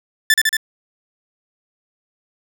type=tone with echo; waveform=sawtooth; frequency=1760 Hz; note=A6; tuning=in tune; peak=-6 dBFS; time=0.3-0.34 s; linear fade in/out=2 ms; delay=76 ms; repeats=3; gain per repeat=-2 dB; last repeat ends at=0.568 s; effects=none